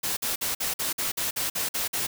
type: noise bursts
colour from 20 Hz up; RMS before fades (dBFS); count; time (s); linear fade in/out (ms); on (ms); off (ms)
white; -28; 11; 0.03-2.07; 10; 140; 50
effects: none